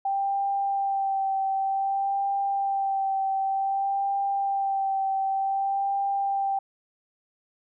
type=tone with vibrato; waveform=sine; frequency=784 Hz; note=G5; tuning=in tune; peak=-23 dBFS; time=0.05-6.59 s; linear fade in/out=5 ms; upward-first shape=sine; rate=0.54 Hz; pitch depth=20 cents each way; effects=none